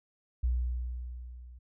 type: tone with level ramp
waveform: sine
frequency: 61.2 Hz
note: B1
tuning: 15 cents flat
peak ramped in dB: -24 to -47 dBFS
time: 0.43-1.59 s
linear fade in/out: 10 ms
effects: none